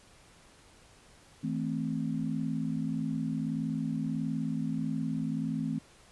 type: chord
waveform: sine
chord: A minor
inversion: second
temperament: equal with one note detuned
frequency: 161.14 / 220 / 261.6 Hz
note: E3 / A3 / C4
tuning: -39 / 0 / 0 cents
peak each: -34 dBFS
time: 1.43-5.79 s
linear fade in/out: 10 ms
effects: pink hiss -58 dBFS RMS until 6.11 s + resampled to 24000 Hz